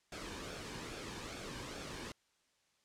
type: noise with flanger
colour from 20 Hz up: pink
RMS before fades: -45 dBFS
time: 0.12-2.12 s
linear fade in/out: 2 ms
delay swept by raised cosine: 1 to 1.53 ms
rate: 2.4 Hz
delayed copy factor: -0.5
effects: white hiss -75 dBFS RMS until 2.84 s + low-pass 7000 Hz 12 dB/octave